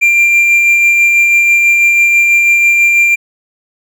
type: tone with tremolo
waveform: triangle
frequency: 2378 Hz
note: D7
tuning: 21 cents sharp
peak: -3 dBFS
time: 0.01-3.16 s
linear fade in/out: 20 ms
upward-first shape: sine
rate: 6.1 Hz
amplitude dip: 25%
effects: none